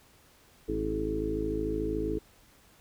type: harmonic tone with a mistuned harmonic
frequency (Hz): 53.6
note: A1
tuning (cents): -45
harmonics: 1 / 2 / 3 / 4 / 5 / 6 / 7 / 8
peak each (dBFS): -36 / -42 / -42 / -45 / -38 / -33 / -41 / -33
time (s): 0.68-2.19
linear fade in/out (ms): 10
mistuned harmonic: 7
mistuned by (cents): +25
effects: pink hiss -60 dBFS RMS until 2.8 s